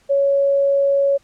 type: tone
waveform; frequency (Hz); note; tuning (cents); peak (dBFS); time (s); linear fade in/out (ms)
sine; 557; C#5; +8; -13; 0.09-1.18; 20
effects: pink hiss -57 dBFS RMS until 1.23 s + low-pass 9000 Hz 12 dB/octave